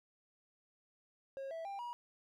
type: tone with pitch steps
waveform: triangle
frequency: 542 / 655.8 / 793.5 / 960.2 Hz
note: C#5 / E5 / G5 / B5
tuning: -39 / -9 / +21 / -49 cents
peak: -39 dBFS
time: 1.37-1.93 s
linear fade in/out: 0 ms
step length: 140 ms
effects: none